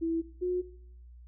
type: tone pair in turn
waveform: sine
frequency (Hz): 329.6 / 361.1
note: E4 / F#4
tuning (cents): 0 / -42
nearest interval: major second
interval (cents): 158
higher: second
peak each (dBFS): -27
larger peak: neither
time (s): 0.01-0.22 / 0.41-0.62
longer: neither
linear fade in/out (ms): 20
effects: noise-tail reverb RT60 0.6 s tail -17 dB re dry + added 60 Hz sine -48 dBFS peak until 1.27 s